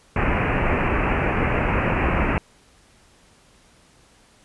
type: low-pass noise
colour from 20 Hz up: pink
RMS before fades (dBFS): -21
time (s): 0.16-2.38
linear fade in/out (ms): 2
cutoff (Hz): 2700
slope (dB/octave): 96
effects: pink hiss -55 dBFS RMS until 4.44 s + resampled to 24000 Hz